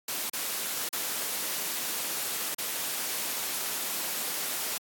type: noise with dropouts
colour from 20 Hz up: white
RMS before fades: -32 dBFS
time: 0.08-4.78 s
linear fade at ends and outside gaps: 5 ms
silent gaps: 0.298-0.332 / 0.89-0.928 / 2.547-2.583 s
effects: high-pass 200 Hz 12 dB/octave + AAC 64 kbps